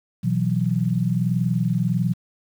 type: chord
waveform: sine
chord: B suspended fourth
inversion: none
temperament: equal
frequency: 123.47 / 164.81 / 185 Hz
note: B2 / E3 / F#3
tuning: 0 / 0 / 0 cents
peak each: -23 dBFS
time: 0.23-2.14 s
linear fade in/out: 20 ms
effects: 8-bit